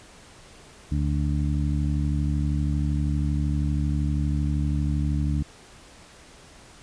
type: harmonic tone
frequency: 72.7 Hz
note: D2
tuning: 17 cents flat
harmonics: 1 / 2 / 3 / 4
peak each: -24 / -26 / -32 / -32 dBFS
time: 0.91-5.43 s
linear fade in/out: 10 ms
effects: pink hiss -49 dBFS RMS until 6.82 s + resampled to 22050 Hz